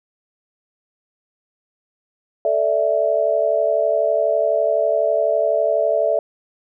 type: chord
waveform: sine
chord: A suspended fourth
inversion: none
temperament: equal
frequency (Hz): 440 / 587.3 / 659.3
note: A4 / D5 / E5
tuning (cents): 0 / 0 / 0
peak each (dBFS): -23 / -19 / -18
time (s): 2.45-6.19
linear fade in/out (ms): 2
effects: none